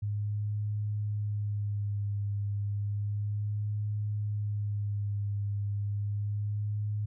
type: tone with vibrato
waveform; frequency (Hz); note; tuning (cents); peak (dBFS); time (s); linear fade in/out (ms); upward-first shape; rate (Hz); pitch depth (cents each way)
sine; 103.2; G#2; -10; -29; 0.02-7.06; 10; sine; 0.32; 26
effects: none